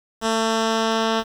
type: tone with low-pass filter sweep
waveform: 10% pulse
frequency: 223.8 Hz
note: A3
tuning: 30 cents sharp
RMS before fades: -21 dBFS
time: 0.21-1.24 s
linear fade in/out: 50 ms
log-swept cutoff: 7700 to 4300 Hz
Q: 1.3
effects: 7-bit